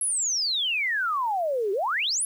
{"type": "exponential two-way sweep", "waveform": "sine", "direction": "down then up", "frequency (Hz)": [11175, 376.4, 11175], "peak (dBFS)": -23, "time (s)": [0.01, 2.25], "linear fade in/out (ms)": 2, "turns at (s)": 1.72, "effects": ["9-bit"]}